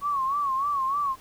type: tone with vibrato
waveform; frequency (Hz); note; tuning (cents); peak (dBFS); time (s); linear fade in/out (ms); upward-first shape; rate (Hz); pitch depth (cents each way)
sine; 1108.7; C#6; 0; -23; 0.01-1.16; 50; sine; 3.3; 97
effects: pink hiss -52 dBFS RMS until 1.2 s